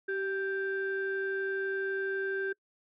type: tone pair together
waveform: sine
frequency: 387.8 / 1572 Hz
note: G4 / G6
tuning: -19 / +4 cents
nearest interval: 2 octaves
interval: 2423 cents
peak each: -31 / -33 dBFS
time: 0.08-2.53 s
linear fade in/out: 10 ms
effects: noise-tail reverb RT60 0.1 s tail -25 dB re dry + tanh soft clip ceiling -24 dBFS